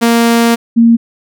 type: tone pair in turn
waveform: sawtooth / sine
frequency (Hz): 232.8 / 231.5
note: A#3 / A#3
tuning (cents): -2 / -12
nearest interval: unison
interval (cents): 10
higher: first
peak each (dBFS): -3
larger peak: neither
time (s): 0.01-0.56 / 0.76-0.97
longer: first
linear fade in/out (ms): 20
effects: none